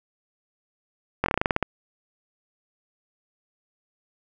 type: slowing click train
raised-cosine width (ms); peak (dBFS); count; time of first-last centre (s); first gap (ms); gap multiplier
0.5; -6; 11; 1.24-1.627; 21; 1.13
effects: none